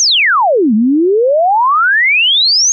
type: exponential two-way sweep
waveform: sine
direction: down then up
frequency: 6600 to 205.7 to 6600 Hz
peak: -7 dBFS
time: 0-2.72 s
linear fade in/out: 0 ms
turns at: 0.74 s
effects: none